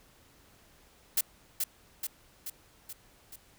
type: noise with echo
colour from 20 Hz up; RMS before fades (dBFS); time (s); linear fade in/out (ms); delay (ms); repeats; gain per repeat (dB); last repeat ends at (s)
blue; -26; 1.17-1.21; 5; 430; 5; -4; 3.36
effects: pink hiss -61 dBFS RMS until 3.58 s